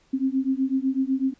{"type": "beating tone pair", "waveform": "sine", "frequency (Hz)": [261.6, 269.6], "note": ["C4", "C#4"], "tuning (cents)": [0, -48], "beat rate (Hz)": 8, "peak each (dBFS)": -24, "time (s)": [0.13, 1.34], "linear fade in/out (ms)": 10, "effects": ["pink hiss -62 dBFS RMS until 1.39 s", "resampled to 16000 Hz"]}